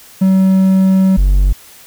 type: tone pair in turn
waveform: triangle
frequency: 190 / 47.5 Hz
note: F#3 / F#1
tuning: +46 / +46 cents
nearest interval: 2 octaves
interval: 2400 cents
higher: first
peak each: -5 dBFS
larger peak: neither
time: 0.21-1.17 / 1.17-1.53 s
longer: first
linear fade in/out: 10 ms
effects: white hiss -40 dBFS RMS until 1.86 s